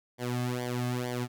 sawtooth tone with flanger, 123.47 Hz, B2, in tune, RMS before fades -32 dBFS, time 0.18-1.28 s, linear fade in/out 50 ms, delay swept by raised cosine 0.75 to 2.15 ms, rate 2.2 Hz, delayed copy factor -0.9, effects none

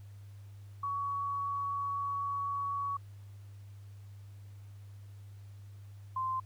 sine tone pair in turn, 1124 / 1042.2 Hz, C#6 / C6, +24 / -7 cents, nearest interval minor second, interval 131 cents, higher first, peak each -32 / -31 dBFS, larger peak second, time 0.83-2.97 / 6.16-6.4 s, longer first, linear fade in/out 5 ms, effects added 100 Hz sine -47 dBFS peak until 6.45 s + pink hiss -67 dBFS RMS until 6.45 s

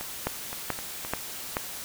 two click trains, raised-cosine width 0.5 ms, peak -11 / -21 dBFS, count 4 / 5, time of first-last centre 0.27-1.569 / 0.01-1.049 s, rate 2.31 / 3.85 Hz, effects white hiss -38 dBFS RMS until 1.84 s

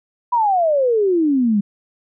sine exponential sweep, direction down, 995 to 196 Hz, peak -13 dBFS, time 0.32-1.61 s, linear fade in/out 10 ms, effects none

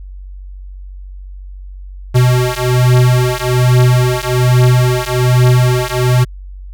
square beating tone pair, 124.3 / 125.5 Hz, B2 / B2, +12 / +28 cents, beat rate 1.2 Hz, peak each -12 / -12 dBFS, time 2.14-6.25 s, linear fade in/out 20 ms, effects added 47 Hz sine -27 dBFS peak until 6.73 s

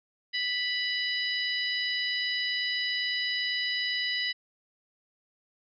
harmonic tone, 987.8 Hz, B5, in tune, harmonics 2 / 3 / 4 / 5, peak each -31 / -33 / -34 / -35 dBFS, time 0.33-4.33 s, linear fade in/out 20 ms, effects none

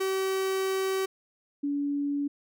45% pulse / sine tone pair in turn, 382.7 / 285.6 Hz, G4 / D4, -42 / -48 cents, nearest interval perfect fourth, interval 506 cents, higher first, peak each -26 dBFS, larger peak neither, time 0-1.06 / 1.63-2.28 s, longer first, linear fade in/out 10 ms, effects none

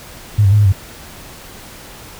sine tone with pitch steps, 104.3 / 97.1 / 105 / 103.2 / 95.7 Hz, G#2 / G2 / G#2 / G#2 / G2, +8 / -16 / +19 / -10 / -41 cents, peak -7 dBFS, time 0.38-0.725 s, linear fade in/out 10 ms, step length 69 ms, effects pink hiss -36 dBFS RMS until 2.19 s

